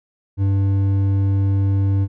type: tone with hard clipping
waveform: triangle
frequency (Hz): 98.1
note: G2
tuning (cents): +2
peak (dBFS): -16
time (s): 0.37-2.08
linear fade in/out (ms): 50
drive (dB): 10
effects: none